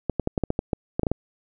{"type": "clicks", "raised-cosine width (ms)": 2, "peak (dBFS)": -9, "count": 12, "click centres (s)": [0.097, 0.197, 0.274, 0.378, 0.437, 0.504, 0.591, 0.732, 0.995, 1.033, 1.068, 1.116], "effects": []}